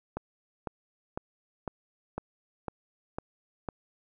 click train, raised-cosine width 1 ms, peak -19 dBFS, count 8, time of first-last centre 0.17-3.688 s, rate 1.99 Hz, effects none

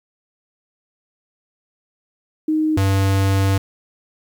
sine / square tone pair in turn, 311.1 / 97.26 Hz, D#4 / G2, 0 / -13 cents, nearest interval octave + minor sixth, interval 2013 cents, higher first, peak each -15 dBFS, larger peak neither, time 2.48-2.77 / 2.77-3.58 s, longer second, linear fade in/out 5 ms, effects 9-bit

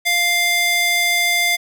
square tone with high-pass filter, 698.5 Hz, F5, in tune, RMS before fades -17 dBFS, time 0.05-1.57 s, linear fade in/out 20 ms, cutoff 1800 Hz, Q 1.3, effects none

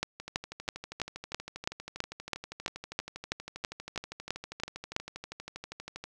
two click trains, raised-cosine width 0.2 ms, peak -23 / -12 dBFS, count 74 / 16, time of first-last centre 0.2-6.04 / 0.03-4.964 s, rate 12.5 / 3.04 Hz, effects none

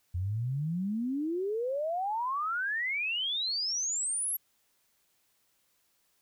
sine exponential sweep, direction up, 85.2 to 11710 Hz, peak -29 dBFS, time 0.14-4.37 s, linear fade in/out 10 ms, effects white hiss -72 dBFS RMS until 6.21 s

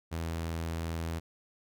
sawtooth tone, 82.41 Hz, E2, in tune, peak -29 dBFS, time 0.11-1.2 s, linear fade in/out 20 ms, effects none

